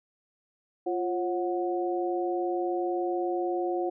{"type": "tone cluster", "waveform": "sine", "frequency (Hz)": [349.3, 542, 733], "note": ["F4", "C#5", "F#5"], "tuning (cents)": [0, -39, -16], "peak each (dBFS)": [-28, -35, -32], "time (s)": [0.86, 3.9], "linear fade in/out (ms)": 10, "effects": []}